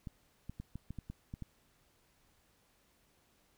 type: clicks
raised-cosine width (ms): 5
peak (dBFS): -30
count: 9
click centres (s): 0.072 / 0.496 / 0.6 / 0.756 / 0.906 / 0.987 / 1.1 / 1.339 / 1.423
effects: pink hiss -71 dBFS RMS until 3.57 s